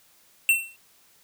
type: tone with exponential decay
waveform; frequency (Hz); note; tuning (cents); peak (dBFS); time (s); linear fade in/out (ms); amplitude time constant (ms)
square; 2704; E7; +43; -14; 0.49-0.76; 1; 58
effects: white hiss -59 dBFS RMS until 1.23 s